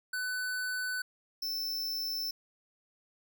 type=tone pair in turn; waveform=square; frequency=1500 / 5318 Hz; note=F#6 / E8; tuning=+23 / +14 cents; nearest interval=octave + minor seventh; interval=2191 cents; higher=second; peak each=-33 / -33 dBFS; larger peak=neither; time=0.13-1.02 / 1.42-2.31 s; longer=neither; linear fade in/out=5 ms; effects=none